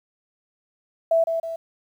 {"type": "tone with echo", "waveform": "sine", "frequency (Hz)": 659.3, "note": "E5", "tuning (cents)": 0, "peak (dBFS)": -15, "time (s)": [1.11, 1.24], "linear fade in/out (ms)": 5, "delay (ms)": 160, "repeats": 2, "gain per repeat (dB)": -6, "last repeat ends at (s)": 1.56, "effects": ["9-bit"]}